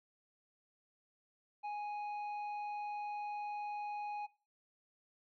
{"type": "tone with tanh clipping", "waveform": "triangle", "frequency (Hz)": 830.6, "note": "G#5", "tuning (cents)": 0, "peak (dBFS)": -40, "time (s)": [1.63, 4.27], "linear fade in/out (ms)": 20, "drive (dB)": 12, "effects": ["noise-tail reverb RT60 0.3 s tail -17 dB re dry", "low-pass 4000 Hz 12 dB/octave"]}